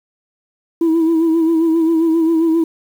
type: tone with vibrato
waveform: sine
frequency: 326.9 Hz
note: E4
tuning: 14 cents flat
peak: -9 dBFS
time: 0.81-2.64 s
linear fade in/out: 5 ms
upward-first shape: sine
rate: 7.5 Hz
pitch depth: 46 cents each way
effects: tanh soft clip ceiling -9 dBFS + 7-bit

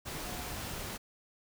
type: tone in noise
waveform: sine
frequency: 721 Hz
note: F#5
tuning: 45 cents flat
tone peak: -49 dBFS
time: 0.24-0.58 s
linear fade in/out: 20 ms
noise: pink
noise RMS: -40 dBFS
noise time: 0.05-0.98 s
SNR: -12 dB
effects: none

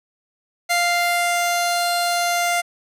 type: tone pair together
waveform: sawtooth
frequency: 697.8 / 2093 Hz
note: F5 / C7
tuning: -2 / 0 cents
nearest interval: octave + perfect fifth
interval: 1902 cents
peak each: -15 / -20 dBFS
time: 0.69-2.62 s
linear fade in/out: 20 ms
effects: resampled to 32000 Hz

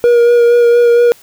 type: tone with vibrato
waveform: triangle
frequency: 475.9 Hz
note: A#4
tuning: 36 cents sharp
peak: -3 dBFS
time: 0.04-1.12 s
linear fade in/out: 0 ms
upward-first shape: sine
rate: 4.3 Hz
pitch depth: 16 cents each way
effects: white hiss -43 dBFS RMS until 1.22 s

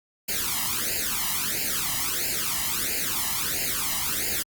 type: noise with flanger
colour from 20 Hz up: white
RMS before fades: -27 dBFS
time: 0.28-4.43 s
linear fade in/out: 10 ms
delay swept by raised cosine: 0.42 to 1.02 ms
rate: 1.5 Hz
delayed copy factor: +0.95
effects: Opus 48 kbps

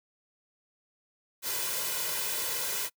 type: noise with comb filter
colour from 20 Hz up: white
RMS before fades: -32 dBFS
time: 1.42-2.9 s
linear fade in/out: 50 ms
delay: 2 ms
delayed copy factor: +0.7
effects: noise-tail reverb RT60 0.1 s tail -25 dB re dry + high-pass 150 Hz 12 dB/octave

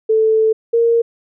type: tone pair in turn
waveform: sine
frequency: 440 / 464.4 Hz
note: A4 / A#4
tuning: 0 / -7 cents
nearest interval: minor second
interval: 93 cents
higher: second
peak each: -10 dBFS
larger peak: neither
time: 0.09-0.53 / 0.73-1.02 s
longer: first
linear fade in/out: 10 ms
effects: none

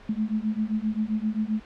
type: beating tone pair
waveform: sine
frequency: 212.2 / 219.8 Hz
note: G#3 / A3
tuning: +38 / -2 cents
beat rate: 7.6 Hz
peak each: -27 dBFS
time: 0.09-1.6 s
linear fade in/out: 5 ms
effects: pink hiss -49 dBFS RMS until 1.65 s + low-pass 3000 Hz 12 dB/octave

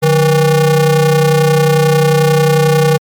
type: ring-modulated tone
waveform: square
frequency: 163.8 Hz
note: E3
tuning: 11 cents flat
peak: -5 dBFS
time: 0.02-2.98 s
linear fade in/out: 20 ms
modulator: 312 Hz
effects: MP3 96 kbps

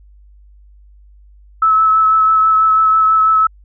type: tone with vibrato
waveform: sine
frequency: 1300 Hz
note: E6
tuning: 24 cents flat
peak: -8 dBFS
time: 1.62-3.47 s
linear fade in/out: 5 ms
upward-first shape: sine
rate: 6.1 Hz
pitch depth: 15 cents each way
effects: added 50 Hz sine -41 dBFS peak until 3.64 s

